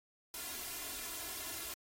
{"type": "noise with comb filter", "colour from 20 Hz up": "white", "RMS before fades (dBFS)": -43, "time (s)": [0.34, 1.74], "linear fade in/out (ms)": 2, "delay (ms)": 2.9, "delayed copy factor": 0.85, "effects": ["AAC 48 kbps"]}